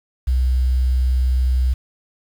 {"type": "tone", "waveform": "sine", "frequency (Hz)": 63.5, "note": "B1", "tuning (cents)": 49, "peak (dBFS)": -14, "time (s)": [0.27, 1.74], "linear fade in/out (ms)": 10, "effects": ["7-bit"]}